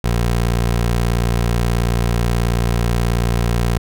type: tone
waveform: 20% pulse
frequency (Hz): 58.5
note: A#1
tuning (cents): +7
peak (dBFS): -10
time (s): 0.04-3.78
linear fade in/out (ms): 5
effects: none